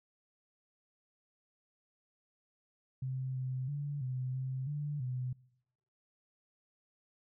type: tone with pitch steps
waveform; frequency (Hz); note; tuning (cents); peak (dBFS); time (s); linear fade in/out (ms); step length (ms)
sine; 130.7 / 129.3 / 144.1 / 128.2 / 130.9 / 146.8 / 126.7; C3 / C3 / D3 / C3 / C3 / D3 / B2; -1 / -20 / -33 / -35 / +1 / 0 / +45; -34; 3.02-5.33; 5; 330
effects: noise-tail reverb RT60 0.8 s tail -24 dB re dry